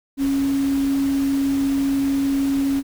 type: tone in noise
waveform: sine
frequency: 275.1 Hz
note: C#4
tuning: 13 cents flat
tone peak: -17 dBFS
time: 0.17-2.83 s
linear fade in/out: 50 ms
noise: pink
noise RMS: -35 dBFS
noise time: 0.17-2.83 s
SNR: +15 dB
effects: none